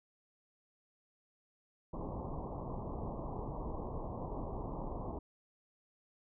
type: low-pass noise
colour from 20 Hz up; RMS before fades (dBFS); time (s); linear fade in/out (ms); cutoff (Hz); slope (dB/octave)
pink; -41; 1.93-5.19; 5; 1100; 96
effects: none